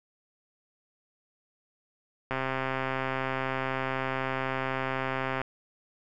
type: click train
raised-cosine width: 0.5 ms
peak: -15 dBFS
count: 411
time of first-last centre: 2.31-5.416 s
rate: 132 Hz
effects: none